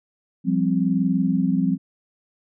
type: chord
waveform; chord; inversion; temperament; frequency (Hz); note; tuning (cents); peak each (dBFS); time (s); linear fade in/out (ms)
sine; F suspended second; none; equal with one note detuned; 175.12 / 196 / 261.6; F3 / G3 / C4; +5 / 0 / 0; -22; 0.44-1.78; 50
effects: none